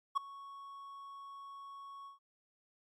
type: tone with ADSR envelope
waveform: triangle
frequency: 1108.7 Hz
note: C#6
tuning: in tune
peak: -24 dBFS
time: 0.15-2.19 s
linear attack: 22 ms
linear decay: 7 ms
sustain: -21 dB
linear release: 130 ms
effects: MP3 64 kbps